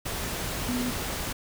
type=tone in noise; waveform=sine; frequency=246.9 Hz; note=B3; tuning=in tune; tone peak=-27 dBFS; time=0.68-0.91 s; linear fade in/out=10 ms; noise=pink; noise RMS=-32 dBFS; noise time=0.05-1.33 s; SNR=+2 dB; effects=none